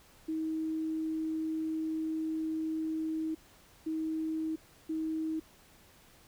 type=tone bursts at uneven times; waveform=sine; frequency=317.5 Hz; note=D#4; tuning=35 cents sharp; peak=-31 dBFS; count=3; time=0.28-3.35 / 3.86-4.56 / 4.89-5.4 s; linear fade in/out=10 ms; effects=pink hiss -60 dBFS RMS until 6.27 s